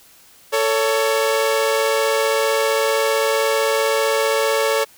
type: tone pair together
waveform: sawtooth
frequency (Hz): 444.5 / 560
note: A4 / C#5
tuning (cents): +18 / +18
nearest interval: major third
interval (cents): 400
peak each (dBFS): -15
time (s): 0.52-4.85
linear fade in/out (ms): 20
effects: white hiss -49 dBFS RMS until 4.97 s